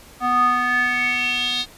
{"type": "tone with band-pass filter sweep", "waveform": "square", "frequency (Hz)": 246.9, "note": "B3", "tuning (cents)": 0, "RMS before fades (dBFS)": -20, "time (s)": [0.2, 1.66], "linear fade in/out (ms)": 50, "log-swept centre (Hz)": [1000, 3900], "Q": 6, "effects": ["pink hiss -45 dBFS RMS until 1.77 s", "resampled to 32000 Hz"]}